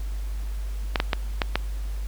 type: clicks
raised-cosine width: 0.3 ms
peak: -5 dBFS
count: 5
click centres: 0.958 / 1.001 / 1.132 / 1.418 / 1.556 s
effects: added 50 Hz sine -27 dBFS peak until 2.07 s + pink hiss -48 dBFS RMS until 2.07 s